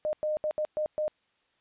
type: tone bursts at uneven times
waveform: sine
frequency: 611 Hz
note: D#5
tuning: 32 cents flat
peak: -26 dBFS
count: 6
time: 0.05-0.13 / 0.23-0.37 / 0.44-0.51 / 0.58-0.65 / 0.77-0.86 / 0.98-1.08 s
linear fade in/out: 0 ms
effects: white hiss -71 dBFS RMS until 1.6 s + resampled to 8000 Hz